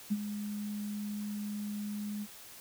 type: tone with ADSR envelope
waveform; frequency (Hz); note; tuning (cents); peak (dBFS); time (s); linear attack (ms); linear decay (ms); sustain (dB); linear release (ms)
sine; 207.7; G#3; 0; -25; 0.1-2.27; 21; 43; -10; 45
effects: white hiss -51 dBFS RMS until 2.6 s